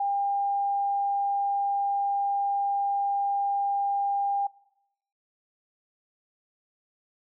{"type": "tone", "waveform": "sine", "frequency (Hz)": 801, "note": "G5", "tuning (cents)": 37, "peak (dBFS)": -24, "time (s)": [0, 4.47], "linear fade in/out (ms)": 5, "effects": ["noise-tail reverb RT60 0.9 s tail -22 dB re dry"]}